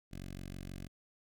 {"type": "tone with notch filter", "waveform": "10% pulse", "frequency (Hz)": 46.25, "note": "F#1", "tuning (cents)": 0, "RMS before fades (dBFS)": -45, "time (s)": [0.11, 0.88], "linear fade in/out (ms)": 20, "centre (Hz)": 940, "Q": 0.75, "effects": []}